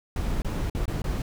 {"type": "noise with dropouts", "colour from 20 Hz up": "brown", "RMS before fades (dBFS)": -27, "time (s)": [0.16, 1.22], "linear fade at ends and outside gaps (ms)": 2, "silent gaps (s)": [[0.42, 0.446], [0.699, 0.749], [0.856, 0.879], [1.019, 1.041]], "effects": []}